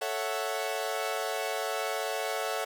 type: chord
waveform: sawtooth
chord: F# minor seventh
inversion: first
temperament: equal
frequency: 440 / 554.4 / 659.3 / 740 Hz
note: A4 / C#5 / E5 / F#5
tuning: 0 / 0 / 0 / 0 cents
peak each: -32 dBFS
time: 0.01-2.65 s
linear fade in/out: 10 ms
effects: none